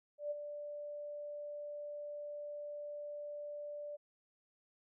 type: tone with ADSR envelope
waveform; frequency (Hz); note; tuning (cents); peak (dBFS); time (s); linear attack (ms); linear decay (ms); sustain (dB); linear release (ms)
sine; 587.3; D5; 0; -34; 0.18-3.97; 130; 22; -8; 20
effects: none